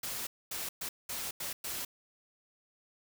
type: noise bursts at uneven times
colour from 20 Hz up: white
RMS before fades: -38 dBFS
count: 6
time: 0.03-0.27 / 0.51-0.69 / 0.81-0.89 / 1.09-1.31 / 1.4-1.53 / 1.64-1.85 s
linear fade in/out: 5 ms
effects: none